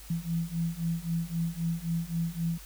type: beating tone pair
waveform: sine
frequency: 164.81 / 168.61 Hz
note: E3 / E3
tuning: 0 / +39 cents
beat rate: 3.8 Hz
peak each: -32 / -31 dBFS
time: 0.1-2.58 s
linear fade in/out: 5 ms
effects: added 50 Hz sine -47 dBFS peak until 2.65 s + white hiss -50 dBFS RMS until 2.65 s